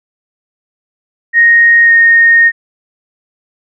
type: tone with pitch glide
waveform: sine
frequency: 1864.7 to 1849.7 Hz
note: A#6 to A#6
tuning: 0 to -14 cents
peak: -3 dBFS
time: 1.33-2.52 s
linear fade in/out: 50 ms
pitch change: -14 cents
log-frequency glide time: 1.84-1.91 s
effects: none